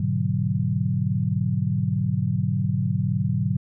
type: chord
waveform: sine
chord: G# half-diminished seventh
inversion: none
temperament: equal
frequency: 103.83 / 123.47 / 146.83 / 185 Hz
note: G#2 / B2 / D3 / F#3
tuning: 0 / 0 / 0 / 0 cents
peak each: -26 dBFS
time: 0-3.57 s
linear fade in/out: 5 ms
effects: none